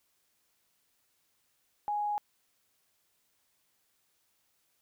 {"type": "tone", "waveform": "sine", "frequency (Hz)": 830.6, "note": "G#5", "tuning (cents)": 0, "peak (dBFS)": -29, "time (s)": [1.88, 2.18], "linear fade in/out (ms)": 0, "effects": ["white hiss -74 dBFS RMS until 4.81 s"]}